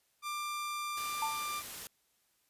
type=tone; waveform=sawtooth; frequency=1188 Hz; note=D6; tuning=20 cents sharp; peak=-32 dBFS; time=0.22-1.63 s; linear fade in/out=50 ms
type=noise; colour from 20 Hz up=white; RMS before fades=-44 dBFS; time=0.97-1.87 s; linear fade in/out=0 ms
type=tone with exponential decay; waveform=sine; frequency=889 Hz; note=A5; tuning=18 cents sharp; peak=-29 dBFS; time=1.22-1.55 s; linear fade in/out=5 ms; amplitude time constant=71 ms
effects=white hiss -74 dBFS RMS until 2.49 s + resampled to 32000 Hz